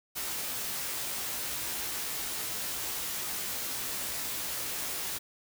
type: noise with comb filter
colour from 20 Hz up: white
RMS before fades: -35 dBFS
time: 0.15-5.19 s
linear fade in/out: 20 ms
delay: 16 ms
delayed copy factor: +0.6
effects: none